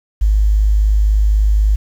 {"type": "tone", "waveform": "sine", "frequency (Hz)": 51.91, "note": "G#1", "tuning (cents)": 0, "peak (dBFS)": -9, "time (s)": [0.21, 1.76], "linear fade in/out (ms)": 10, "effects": ["7-bit"]}